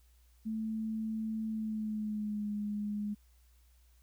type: tone with pitch glide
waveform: sine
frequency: 220 to 207.7 Hz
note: A3 to G#3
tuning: 0 to 0 cents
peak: -33 dBFS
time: 0.45-3.15 s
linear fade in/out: 20 ms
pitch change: -100 cents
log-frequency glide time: 1.48-2.49 s
effects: added 60 Hz sine -61 dBFS peak until 4.02 s + white hiss -72 dBFS RMS until 4.02 s